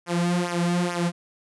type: tone with flanger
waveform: sawtooth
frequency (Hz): 174.61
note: F3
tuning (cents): 0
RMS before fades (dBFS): -24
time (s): 0.06-1.12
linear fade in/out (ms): 50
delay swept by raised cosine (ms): 0.24 to 3.74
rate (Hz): 2.3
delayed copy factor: -0.85
effects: resampled to 24000 Hz